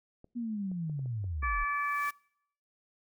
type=clicks; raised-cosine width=2 ms; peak=-38 dBFS; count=7; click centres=0.244 / 0.716 / 0.897 / 0.993 / 1.059 / 1.242 / 1.429 s
type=linear sweep; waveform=sine; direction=down; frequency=244.4 to 30.55 Hz; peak=-32 dBFS; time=0.35-1.65 s; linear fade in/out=20 ms
type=harmonic tone; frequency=578 Hz; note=D5; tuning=28 cents flat; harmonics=2 / 3 / 4; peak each=-31 / -35 / -37 dBFS; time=1.42-2.11 s; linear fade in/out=20 ms
type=noise with exponential growth; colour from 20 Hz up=white; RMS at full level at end=-46 dBFS; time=1.51-2.11 s; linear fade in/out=5 ms; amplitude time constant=130 ms
effects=noise-tail reverb RT60 0.7 s tail -24 dB re dry